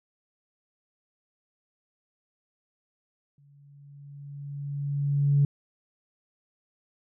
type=tone with exponential growth; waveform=sine; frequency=142.2 Hz; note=C#3; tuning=45 cents sharp; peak=-16 dBFS; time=3.38-5.45 s; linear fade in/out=2 ms; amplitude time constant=450 ms; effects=tanh soft clip ceiling -12 dBFS